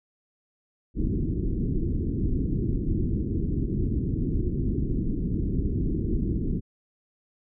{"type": "low-pass noise", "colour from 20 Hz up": "pink", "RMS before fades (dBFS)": -26, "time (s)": [0.94, 6.61], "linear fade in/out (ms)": 50, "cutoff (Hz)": 370, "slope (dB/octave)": 48, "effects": []}